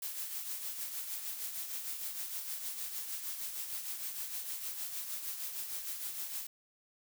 blue noise with tremolo, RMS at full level -38 dBFS, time 0.02-6.47 s, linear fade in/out 5 ms, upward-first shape triangle, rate 6.5 Hz, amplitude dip 55%, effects none

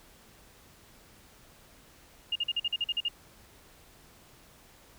sine tone bursts, 2835 Hz, F7, 25 cents sharp, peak -26 dBFS, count 10, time 2.32-3.085 s, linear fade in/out 5 ms, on 36 ms, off 45 ms, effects pink hiss -57 dBFS RMS until 4.98 s

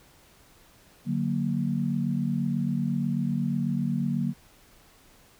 sine chord, D augmented, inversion none, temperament equal, 146.83 / 185 / 233.1 Hz, D3 / F#3 / A#3, 0 / 0 / 0 cents, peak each -29 / -29 / -28 dBFS, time 1.05-4.34 s, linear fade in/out 50 ms, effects pink hiss -57 dBFS RMS until 5.39 s

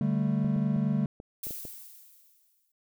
triangle chord, D suspended fourth, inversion none, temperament just, 146.83 / 195.78 / 220.2 Hz, D3 / G3 / A3, 0 / -2 / +2 cents, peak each -27 dBFS, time 0.01-1.06 s, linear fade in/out 2 ms
clicks, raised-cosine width 2 ms, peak -29 dBFS, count 7, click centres 0.447 / 0.563 / 0.762 / 1.201 / 1.469 / 1.508 / 1.652 s
violet noise with exponential decay, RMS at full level -35 dBFS, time 1.43-2.72 s, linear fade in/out 5 ms, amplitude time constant 280 ms
effects none

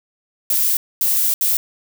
violet noise bursts at uneven times, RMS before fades -17 dBFS, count 3, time 0.5-0.77 / 1.01-1.34 / 1.41-1.57 s, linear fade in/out 2 ms, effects none

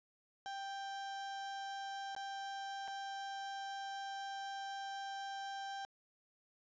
35% pulse tone with dropouts, 787 Hz, G5, 7 cents sharp, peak -40 dBFS, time 0.46-5.85 s, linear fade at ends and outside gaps 0 ms, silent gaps 2.15-2.164 / 2.877-2.881 s, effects resampled to 16000 Hz + 13-bit

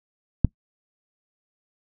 click, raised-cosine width 5 ms, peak -3 dBFS, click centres 0.447 s, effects noise-tail reverb RT60 0.1 s tail -24 dB re dry

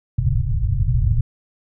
white low-pass noise, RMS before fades -18 dBFS, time 0.18-1.21 s, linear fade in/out 5 ms, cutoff 140 Hz, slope 96 dB/octave, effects none

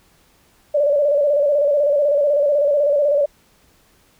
sine tone with vibrato, 578 Hz, D5, 28 cents flat, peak -13 dBFS, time 0.74-3.26 s, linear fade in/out 10 ms, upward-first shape square, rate 16 Hz, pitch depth 53 cents each way, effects pink hiss -56 dBFS RMS until 4.19 s

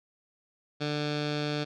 15% pulse tone with low-pass filter, 148.4 Hz, D3, 18 cents sharp, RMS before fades -31 dBFS, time 0.8-1.65 s, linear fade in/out 20 ms, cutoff 4200 Hz, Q 2.9, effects none

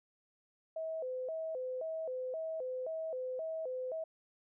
sine tone with vibrato, 573 Hz, D5, 43 cents flat, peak -36 dBFS, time 0.76-4.04 s, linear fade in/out 5 ms, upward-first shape square, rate 1.9 Hz, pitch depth 200 cents each way, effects none

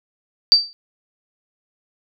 sine tone with exponential decay, 4646 Hz, D8, 20 cents flat, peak -4 dBFS, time 0.52-0.73 s, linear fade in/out 0 ms, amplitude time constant 44 ms, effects none

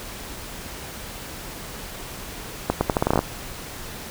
accelerating click train, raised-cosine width 1 ms, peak -4 dBFS, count 11, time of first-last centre 2.7-3.191 s, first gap 110 ms, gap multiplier 0.8, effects pink hiss -36 dBFS RMS until 4.1 s

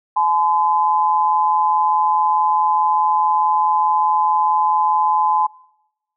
sine tone pair together, 854.3 / 1019 Hz, G#5 / C6, +49 / -46 cents, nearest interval minor third, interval 305 cents, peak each -16 dBFS, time 0.16-5.47 s, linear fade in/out 10 ms, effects noise-tail reverb RT60 0.9 s tail -24 dB re dry

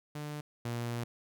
sawtooth tone pair in turn, 148.8 / 118.72 Hz, D3 / A#2, +23 / +32 cents, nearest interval major third, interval 391 cents, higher first, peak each -34 / -30 dBFS, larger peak second, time 0.15-0.41 / 0.65-1.04 s, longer second, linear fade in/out 5 ms, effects none

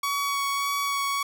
sawtooth tone with vibrato, 1124 Hz, C#6, 24 cents sharp, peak -21 dBFS, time 0.03-1.23 s, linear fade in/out 5 ms, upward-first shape sine, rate 1.7 Hz, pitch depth 11 cents each way, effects none

